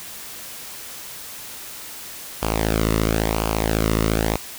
sawtooth tone with flanger, 54.5 Hz, A1, 16 cents flat, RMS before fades -21 dBFS, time 2.42-4.37 s, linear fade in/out 10 ms, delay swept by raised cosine 0.52 to 1.27 ms, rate 0.97 Hz, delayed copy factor -0.7, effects white hiss -36 dBFS RMS until 4.58 s

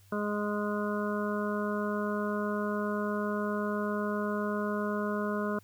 harmonic tone, 207.7 Hz, G#3, in tune, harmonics 1 / 2 / 3 / 5 / 6 / 7, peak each -32 / -35 / -37 / -39 / -40 / -40 dBFS, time 0.12-5.59 s, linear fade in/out 5 ms, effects added 98 Hz sine -57 dBFS peak until 5.63 s + white hiss -64 dBFS RMS until 5.63 s

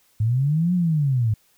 sine linear two-way sweep, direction up then down, 103.83 to 182.8 to 103.83 Hz, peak -17 dBFS, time 0.2-1.34 s, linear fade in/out 5 ms, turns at 0.74 s, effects white hiss -61 dBFS RMS until 1.57 s

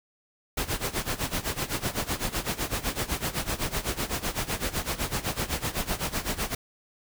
pink noise with tremolo, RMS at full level -27 dBFS, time 0.57-6.55 s, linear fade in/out 5 ms, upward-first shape sine, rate 7.9 Hz, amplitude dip 85%, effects none

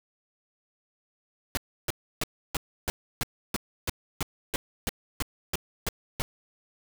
pink noise bursts, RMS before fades -28 dBFS, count 15, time 1.55-6.22 s, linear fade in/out 0 ms, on 22 ms, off 310 ms, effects none

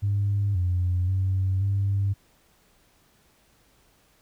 sine tone with pitch steps, 101 / 89.9 / 94.8 / 99.1 Hz, G#2 / F#2 / F#2 / G2, -48 / -49 / +43 / +19 cents, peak -20 dBFS, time 0.02-2.14 s, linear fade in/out 20 ms, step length 530 ms, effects tanh soft clip ceiling -17 dBFS + pink hiss -62 dBFS RMS until 4.21 s

